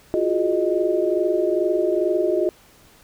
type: tone cluster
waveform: sine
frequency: 342.8 / 365.1 / 418.3 / 618 Hz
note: F4 / F#4 / G#4 / D#5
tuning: -32 / -23 / +12 / -12 cents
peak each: -24 / -21 / -26 / -23 dBFS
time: 0.14-2.49 s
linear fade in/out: 0 ms
effects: pink hiss -52 dBFS RMS until 3.03 s